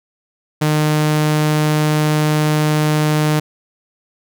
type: tone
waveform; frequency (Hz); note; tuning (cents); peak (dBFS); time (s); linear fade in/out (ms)
sawtooth; 152.4; D#3; -36; -9; 0.61-3.4; 10
effects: none